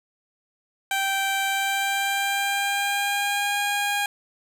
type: tone with pitch glide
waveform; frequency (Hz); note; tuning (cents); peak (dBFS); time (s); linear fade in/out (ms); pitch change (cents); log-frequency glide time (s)
15% pulse; 781 to 814.2; G5 to G#5; -7 to -35; -16; 0.91-4.06; 2; +72; 1.47-3.61
effects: none